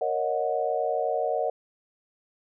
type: chord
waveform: sine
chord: D# minor seventh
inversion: second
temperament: equal with one note detuned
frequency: 466.2 / 554.4 / 622.3 / 733.6 Hz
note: A#4 / C#5 / D#5 / F#5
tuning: 0 / 0 / 0 / -15 cents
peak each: -30 / -30 / -29 / -29 dBFS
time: 0.01-1.5 s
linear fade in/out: 5 ms
effects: none